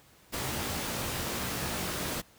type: noise with comb filter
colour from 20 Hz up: pink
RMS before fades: -33 dBFS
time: 0.32-2.22 s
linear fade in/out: 20 ms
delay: 19 ms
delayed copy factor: -0.55
effects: pink hiss -59 dBFS RMS until 2.38 s + high-pass 60 Hz 12 dB/octave